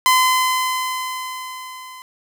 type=tone with level ramp; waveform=sawtooth; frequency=1024 Hz; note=C6; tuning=38 cents flat; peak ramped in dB=-7 to -32 dBFS; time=0.06-2.02 s; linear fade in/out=0 ms; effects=none